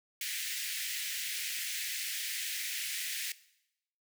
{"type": "high-pass noise", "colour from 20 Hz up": "pink", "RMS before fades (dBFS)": -37, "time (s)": [0.21, 3.32], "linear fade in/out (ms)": 2, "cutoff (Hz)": 1800, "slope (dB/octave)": 48, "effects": ["noise-tail reverb RT60 0.8 s tail -18 dB re dry"]}